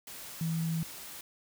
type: tone in noise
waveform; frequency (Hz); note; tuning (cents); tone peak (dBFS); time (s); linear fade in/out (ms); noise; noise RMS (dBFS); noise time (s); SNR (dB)
sine; 163.4; E3; -15; -29; 0.41-0.83; 2; white; -45; 0.07-1.21; +13
effects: none